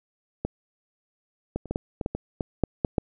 clicks, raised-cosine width 2 ms, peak -13 / -14 / -26 / -15 / -12 / -16 / -14 / -15 / -13 / -7 / -8 / -8 dBFS, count 12, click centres 0.45 / 1.56 / 1.657 / 1.71 / 1.759 / 2.012 / 2.061 / 2.15 / 2.408 / 2.637 / 2.848 / 2.982 s, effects none

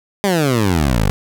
15% pulse exponential sweep, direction down, 207.7 to 45.94 Hz, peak -7 dBFS, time 0.24-1.1 s, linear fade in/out 0 ms, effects none

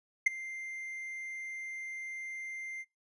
triangle tone with ADSR envelope, 2093 Hz, C7, in tune, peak -17 dBFS, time 0.26-2.85 s, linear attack 9 ms, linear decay 11 ms, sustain -20 dB, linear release 44 ms, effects noise-tail reverb RT60 0.2 s tail -24 dB re dry + resampled to 24000 Hz

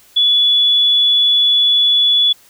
sine tone, 3422 Hz, A7, 49 cents flat, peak -9 dBFS, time 0.16-2.33 s, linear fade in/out 10 ms, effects white hiss -48 dBFS RMS until 2.49 s

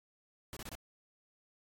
pink noise bursts, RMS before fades -45 dBFS, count 4, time 0.53-0.752 s, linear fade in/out 0 ms, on 36 ms, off 26 ms, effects AAC 64 kbps

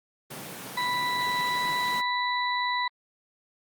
pink high-pass noise, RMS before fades -39 dBFS, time 0.3-2.01 s, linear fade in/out 10 ms, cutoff 120 Hz, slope 48 dB/octave
harmonic tone, 987.8 Hz, B5, in tune, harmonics 1 / 2 / 4, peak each -27 / -30 / -33 dBFS, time 0.77-2.88 s, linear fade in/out 5 ms
effects Opus 24 kbps

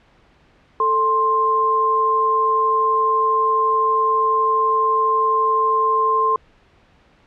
sine tone pair together, 442.3 / 1052 Hz, A4 / C6, +9 / +9 cents, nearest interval octave + minor third, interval 1500 cents, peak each -22 / -15 dBFS, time 0.8-6.36 s, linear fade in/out 2 ms, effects pink hiss -54 dBFS RMS until 7.26 s + low-pass 3000 Hz 12 dB/octave

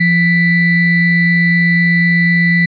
triangle ring-modulated tone, 1074 Hz, C6, 45 cents sharp, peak -3 dBFS, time 0-2.66 s, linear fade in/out 10 ms, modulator 902 Hz, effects tanh soft clip ceiling 0 dBFS + resampled to 11025 Hz

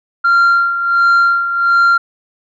sine tone with tremolo, 1384 Hz, F6, 16 cents flat, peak -4 dBFS, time 0.24-1.98 s, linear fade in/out 10 ms, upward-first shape sine, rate 1.4 Hz, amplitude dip 70%, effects tanh soft clip ceiling -6 dBFS

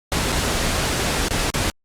pink noise with dropouts, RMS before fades -21 dBFS, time 0.12-1.7 s, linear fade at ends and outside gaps 0 ms, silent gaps 0.321-0.325 / 1.284-1.308 / 1.503-1.54 s, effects low-pass 10000 Hz 12 dB/octave + Opus 48 kbps

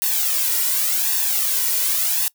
blue noise with flanger, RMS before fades -20 dBFS, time 0.02-2.28 s, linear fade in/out 0 ms, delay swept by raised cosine 1.1 to 2.1 ms, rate 0.89 Hz, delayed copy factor +0.75, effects noise-tail reverb RT60 0.1 s tail -22 dB re dry

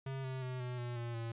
square tone with pitch steps, 134.3 / 130.93 / 127.64 / 124.44 / 121.32 / 118.27 / 115.31 Hz, C3 / C3 / C3 / B2 / B2 / A#2 / A#2, +46 / +2 / -43 / +14 / -30 / +25 / -18 cents, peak -39 dBFS, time 0.06-1.32 s, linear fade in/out 5 ms, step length 180 ms, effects resampled to 8000 Hz

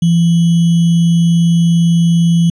sine tone with sample-and-hold, 168.8 Hz, E3, 41 cents sharp, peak -7 dBFS, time 0.02-2.5 s, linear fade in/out 5 ms, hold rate 3150 Hz, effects resampled to 22050 Hz

